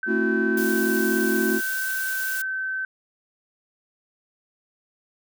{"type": "tone", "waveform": "sine", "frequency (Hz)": 1538, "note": "G6", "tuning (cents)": -33, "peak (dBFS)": -25, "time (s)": [0.03, 2.85], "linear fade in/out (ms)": 2}
{"type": "chord", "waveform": "triangle", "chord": "F# half-diminished seventh", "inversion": "first", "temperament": "just", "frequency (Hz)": [222, 266.4, 333, 370], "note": ["A3", "C4", "E4", "F#4"], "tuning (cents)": [16, 31, 18, 0], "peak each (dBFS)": [-23, -27, -25, -23], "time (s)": [0.06, 1.61], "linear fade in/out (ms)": 50}
{"type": "noise", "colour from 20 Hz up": "blue", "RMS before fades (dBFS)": -32, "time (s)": [0.57, 2.42], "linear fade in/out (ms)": 5}
{"effects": []}